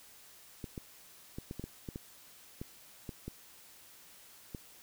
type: clicks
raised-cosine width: 3 ms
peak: -27 dBFS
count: 12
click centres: 0.642 / 0.778 / 1.385 / 1.511 / 1.596 / 1.64 / 1.888 / 1.959 / 2.615 / 3.092 / 3.28 / 4.548 s
effects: white hiss -57 dBFS RMS until 4.82 s